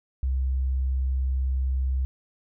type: tone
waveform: sine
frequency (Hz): 65.41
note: C2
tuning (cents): 0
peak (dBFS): -22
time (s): 0.23-2.05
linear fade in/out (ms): 0
effects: none